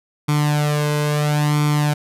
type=tone with flanger; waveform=sawtooth; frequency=148.6 Hz; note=D3; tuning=21 cents sharp; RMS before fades=-18 dBFS; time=0.28-1.94 s; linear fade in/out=10 ms; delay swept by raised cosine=0.88 to 1.98 ms; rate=0.74 Hz; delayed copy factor=+0.7; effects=resampled to 32000 Hz